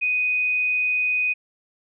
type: tone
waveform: sine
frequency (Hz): 2493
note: D#7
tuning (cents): +3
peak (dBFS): -19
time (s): 0.01-1.34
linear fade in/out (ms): 20
effects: none